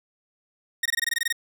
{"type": "tone bursts", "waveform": "sawtooth", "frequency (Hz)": 1861, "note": "A#6", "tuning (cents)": -3, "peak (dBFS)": -18, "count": 11, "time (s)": [0.83, 1.326], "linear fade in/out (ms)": 5, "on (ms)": 26, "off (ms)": 21, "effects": []}